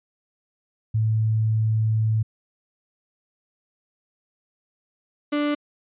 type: tone pair in turn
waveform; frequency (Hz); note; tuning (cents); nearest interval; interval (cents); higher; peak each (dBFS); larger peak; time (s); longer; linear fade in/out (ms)
sine / 35% pulse; 110 / 293.7; A2 / D4; 0 / 0; octave + perfect fourth; 1700; second; -18 / -19; first; 0.94-2.23 / 5.32-5.55; first; 10
effects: resampled to 8000 Hz